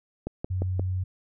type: click train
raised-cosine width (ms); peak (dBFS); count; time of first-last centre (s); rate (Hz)
2; -17; 4; 0.27-0.795; 5.71
type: tone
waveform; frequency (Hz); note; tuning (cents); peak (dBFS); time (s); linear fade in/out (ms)
sine; 92.5; F#2; 0; -25; 0.5-1.04; 10
effects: none